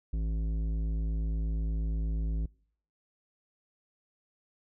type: tone with tanh clipping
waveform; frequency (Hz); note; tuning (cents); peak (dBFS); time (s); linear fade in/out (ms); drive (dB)
sine; 54.2; A1; -25; -30; 0.13-2.46; 5; 12
effects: noise-tail reverb RT60 0.6 s tail -26 dB re dry